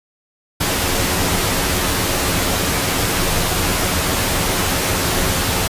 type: noise with comb filter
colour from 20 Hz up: pink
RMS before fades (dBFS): -18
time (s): 0.6-5.68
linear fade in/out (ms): 10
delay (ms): 11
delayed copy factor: +0.5
effects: resampled to 32000 Hz